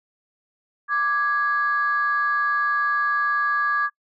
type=tone pair together; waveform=sine; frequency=1174.6 / 1661.2 Hz; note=D6 / G#6; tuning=0 / 0 cents; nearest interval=tritone; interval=600 cents; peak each=-21 dBFS; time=0.88-3.9 s; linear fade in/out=50 ms; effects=noise-tail reverb RT60 0.1 s tail -25 dB re dry + tanh soft clip ceiling -12 dBFS